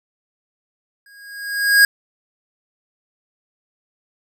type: tone with exponential growth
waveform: square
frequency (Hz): 1638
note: G#6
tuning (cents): -24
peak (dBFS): -7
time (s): 1.06-1.85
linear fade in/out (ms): 2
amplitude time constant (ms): 170
effects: none